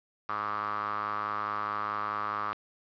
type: tone with band-pass filter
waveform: sawtooth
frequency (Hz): 104.7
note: G#2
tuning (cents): +15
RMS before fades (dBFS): -33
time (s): 0.29-2.53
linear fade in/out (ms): 0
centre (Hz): 1200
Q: 8.3
effects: resampled to 11025 Hz + 9-bit